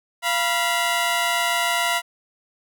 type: tone pair together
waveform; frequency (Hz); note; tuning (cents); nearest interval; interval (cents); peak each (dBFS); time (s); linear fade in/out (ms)
15% pulse; 691 / 973; F5 / B5; -19 / -26; tritone; 593; -16; 0.22-2.02; 50
effects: none